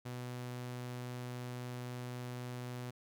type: tone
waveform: sawtooth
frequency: 123.8 Hz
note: B2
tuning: 5 cents sharp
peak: -37 dBFS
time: 0.05-2.91 s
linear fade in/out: 10 ms
effects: none